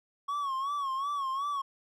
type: tone with vibrato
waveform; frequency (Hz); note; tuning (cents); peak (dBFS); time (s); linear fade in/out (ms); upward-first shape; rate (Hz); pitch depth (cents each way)
triangle; 1107; C#6; -3; -28; 0.28-1.62; 10; sine; 2.7; 89
effects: none